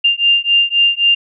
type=beating tone pair; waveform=sine; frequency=2794 / 2797.8 Hz; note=F7 / F7; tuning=0 / +2 cents; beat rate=3.8 Hz; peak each=-13 dBFS; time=0.04-1.15 s; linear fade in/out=10 ms; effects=none